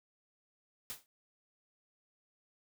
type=noise with exponential decay; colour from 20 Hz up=white; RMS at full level=-38 dBFS; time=0.9-1.06 s; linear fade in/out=0 ms; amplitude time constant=33 ms; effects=none